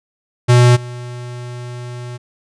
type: tone with level steps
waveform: square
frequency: 122.3 Hz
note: B2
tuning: 16 cents flat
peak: -7 / -27 dBFS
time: 0.48-2.18 s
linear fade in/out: 20 ms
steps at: 0.75 s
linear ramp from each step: 20 ms
effects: resampled to 22050 Hz